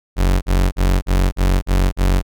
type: tone bursts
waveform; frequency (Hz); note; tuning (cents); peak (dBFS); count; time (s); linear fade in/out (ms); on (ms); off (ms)
40% pulse; 46.25; F#1; 0; -11; 7; 0.16-2.226; 50; 260; 41
effects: none